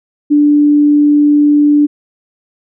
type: tone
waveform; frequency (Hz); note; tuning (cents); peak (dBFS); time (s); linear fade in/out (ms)
sine; 293.7; D4; 0; -5; 0.3-1.87; 20
effects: none